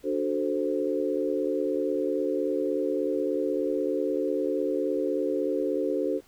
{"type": "chord", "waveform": "sine", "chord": "D dominant seventh", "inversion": "none", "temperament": "equal", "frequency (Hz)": [293.7, 370, 440, 523.3], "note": ["D4", "F#4", "A4", "C5"], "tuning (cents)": [0, 0, 0, 0], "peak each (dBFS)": -30, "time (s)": [0.03, 6.21], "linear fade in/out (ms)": 50, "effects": ["pink hiss -59 dBFS RMS until 6.27 s"]}